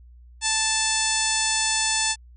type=harmonic tone; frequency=880 Hz; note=A5; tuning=in tune; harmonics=1 / 2 / 3 / 4 / 5 / 6 / 7 / 8 / 9 / 10; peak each=-30 / -30 / -30 / -30 / -30 / -30 / -30 / -30 / -30 / -30 dBFS; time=0.41-2.16 s; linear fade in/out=50 ms; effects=added 60 Hz sine -45 dBFS peak until 2.36 s